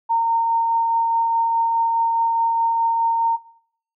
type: tone with tremolo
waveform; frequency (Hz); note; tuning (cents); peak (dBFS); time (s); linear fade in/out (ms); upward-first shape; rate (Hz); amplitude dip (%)
sine; 918; A#5; -27; -15; 0.09-3.37; 20; triangle; 4.8; 25
effects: noise-tail reverb RT60 0.6 s tail -18 dB re dry